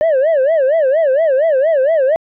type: tone with vibrato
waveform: sine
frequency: 585 Hz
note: D5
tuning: 7 cents flat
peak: -7 dBFS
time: 0.01-2.16 s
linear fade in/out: 0 ms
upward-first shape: sine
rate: 4.3 Hz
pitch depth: 220 cents each way
effects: tanh soft clip ceiling -9 dBFS